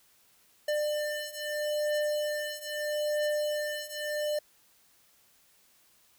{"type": "beating tone pair", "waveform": "square", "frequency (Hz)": [597, 597.78], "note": ["D5", "D5"], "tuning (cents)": [28, 31], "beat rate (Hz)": 0.78, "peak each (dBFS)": [-34, -32], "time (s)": [0.68, 4.39], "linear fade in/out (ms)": 5, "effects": ["white hiss -64 dBFS RMS until 6.18 s"]}